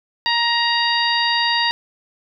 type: harmonic tone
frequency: 940 Hz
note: A#5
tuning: 14 cents sharp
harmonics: 1 / 2 / 3 / 4 / 5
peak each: -21 / -21 / -24 / -23 / -23 dBFS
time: 0.26-1.71 s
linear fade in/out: 0 ms
effects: none